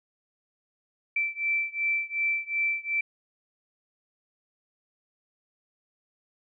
sine beating tone pair, 2332 / 2334.7 Hz, D7 / D7, -13 / -11 cents, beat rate 2.7 Hz, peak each -28 / -29 dBFS, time 1.16-3.01 s, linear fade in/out 5 ms, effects none

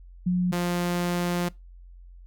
sine / sawtooth tone pair in turn, 179.7 / 175.6 Hz, F3 / F3, +50 / +10 cents, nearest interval unison, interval 40 cents, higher first, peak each -20 dBFS, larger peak neither, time 0.26-0.52 / 0.52-1.49 s, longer second, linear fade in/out 10 ms, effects noise-tail reverb RT60 0.2 s tail -22 dB re dry + added 44 Hz sine -44 dBFS peak until 2.26 s

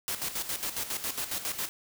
white noise with tremolo, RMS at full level -32 dBFS, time 0.08-1.69 s, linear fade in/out 0 ms, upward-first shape square, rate 7.3 Hz, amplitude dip 65%, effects none

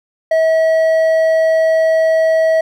sine tone with hard clipping, 644 Hz, E5, 41 cents flat, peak -11 dBFS, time 0.31-2.61 s, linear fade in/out 5 ms, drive 5 dB, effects none

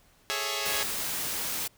5% pulse chord, A major seventh, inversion third, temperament equal, 415.3 / 440 / 554.4 / 659.3 Hz, G#4 / A4 / C#5 / E5, 0 / 0 / 0 / 0 cents, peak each -22 / -27 / -22 / -24 dBFS, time 0.3-0.83 s, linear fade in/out 0 ms
white noise, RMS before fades -32 dBFS, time 0.65-1.68 s, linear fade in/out 10 ms
effects pink hiss -62 dBFS RMS until 1.77 s

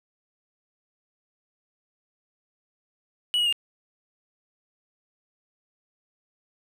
triangle tone with pitch steps, 2934 / 2897 / 2814 Hz, F#7 / F#7 / F7, -15 / -37 / +12 cents, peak -19 dBFS, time 3.34-3.526 s, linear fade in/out 0 ms, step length 62 ms, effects none

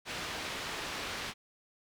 white low-pass noise, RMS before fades -39 dBFS, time 0.05-1.34 s, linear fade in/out 50 ms, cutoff 3500 Hz, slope 12 dB/octave, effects none

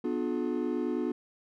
triangle chord, B diminished seventh, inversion none, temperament just, 246.9 / 296.3 / 355.6 / 426.7 Hz, B3 / D4 / F4 / Ab4, 0 / +15 / +31 / +47 cents, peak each -31 / -32 / -31 / -35 dBFS, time 0.04-1.12 s, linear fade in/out 5 ms, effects none

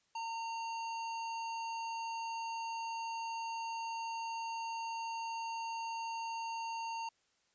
sine tone with sample-and-hold, 913 Hz, A#5, 36 cents flat, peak -37 dBFS, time 0.15-7.09 s, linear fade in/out 5 ms, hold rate 3675 Hz, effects white hiss -75 dBFS RMS until 7.54 s + resampled to 16000 Hz

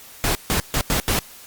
pink noise bursts at uneven times, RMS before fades -20 dBFS, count 5, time 0.24-0.35 / 0.5-0.6 / 0.74-0.81 / 0.9-1 / 1.08-1.19 s, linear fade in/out 0 ms, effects white hiss -43 dBFS RMS until 1.46 s + Opus 48 kbps

